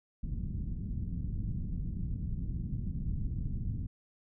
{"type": "low-pass noise", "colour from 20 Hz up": "pink", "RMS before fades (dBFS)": -35, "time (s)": [0.23, 3.87], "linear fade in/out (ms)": 10, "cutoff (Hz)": 200, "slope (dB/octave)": 24, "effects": []}